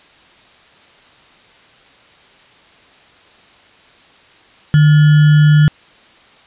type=tone with sample-and-hold; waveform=sine; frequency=150 Hz; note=D3; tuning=37 cents sharp; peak=-5 dBFS; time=4.74-5.68 s; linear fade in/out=0 ms; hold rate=1575 Hz; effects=white hiss -46 dBFS RMS until 6.46 s + resampled to 8000 Hz